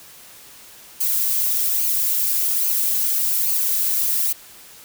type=noise with flanger; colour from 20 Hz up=violet; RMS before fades=-20 dBFS; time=1-4.33 s; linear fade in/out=10 ms; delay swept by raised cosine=0.54 to 3.14 ms; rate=1.2 Hz; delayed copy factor=-0.6; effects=white hiss -44 dBFS RMS until 4.84 s